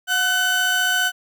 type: tone pair together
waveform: 30% pulse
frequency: 726 / 1506.7 Hz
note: F#5 / F#6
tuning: -33 / +31 cents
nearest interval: octave + minor second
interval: 1264 cents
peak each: -24 / -15 dBFS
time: 0.07-1.12 s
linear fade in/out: 50 ms
effects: none